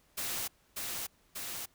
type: noise with echo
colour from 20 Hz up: white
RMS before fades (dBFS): -36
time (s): 0.17-0.48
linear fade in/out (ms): 10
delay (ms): 590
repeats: 2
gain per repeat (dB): -2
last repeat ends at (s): 1.66
effects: pink hiss -68 dBFS RMS until 1.74 s